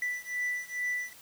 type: beating tone pair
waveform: triangle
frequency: 1975.5 / 1977.8 Hz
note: B6 / B6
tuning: 0 / +2 cents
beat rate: 2.3 Hz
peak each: -32 / -33 dBFS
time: 0.02-1.13 s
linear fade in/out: 2 ms
effects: white hiss -53 dBFS RMS until 1.21 s